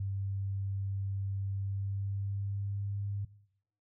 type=tone with pitch glide; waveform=sine; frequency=98 to 100.58 Hz; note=G2 to G2; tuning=0 to +45 cents; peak=-32 dBFS; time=0-3.25 s; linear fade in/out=5 ms; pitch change=+45 cents; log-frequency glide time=1.52-3.04 s; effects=noise-tail reverb RT60 0.7 s tail -20 dB re dry